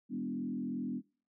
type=tone with frequency modulation; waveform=sine; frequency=245.4 Hz; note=B3; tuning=11 cents flat; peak=-34 dBFS; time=0.09-1.02 s; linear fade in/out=50 ms; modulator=42.8 Hz; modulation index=1.2; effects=noise-tail reverb RT60 0.4 s tail -23 dB re dry